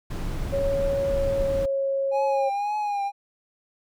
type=noise; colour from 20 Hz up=brown; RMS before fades=-29 dBFS; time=0.1-1.66 s; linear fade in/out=10 ms
type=tone with pitch glide; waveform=sine; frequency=554.4 to 545.8 Hz; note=C#5 to C#5; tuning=0 to -27 cents; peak=-22 dBFS; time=0.52-2.5 s; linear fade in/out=20 ms; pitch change=-27 cents; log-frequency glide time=0.96-1.88 s
type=tone with vibrato; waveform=triangle; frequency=821 Hz; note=G#5; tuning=20 cents flat; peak=-22 dBFS; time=2.11-3.12 s; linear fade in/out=50 ms; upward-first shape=triangle; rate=1.9 Hz; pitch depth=60 cents each way
effects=none